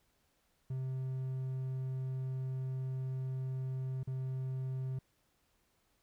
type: tone with dropouts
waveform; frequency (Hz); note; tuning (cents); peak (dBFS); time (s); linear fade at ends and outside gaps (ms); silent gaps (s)
triangle; 130.81; C3; 0; -33; 0.7-4.99; 5; 4.033-4.073
effects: pink hiss -75 dBFS RMS until 6.02 s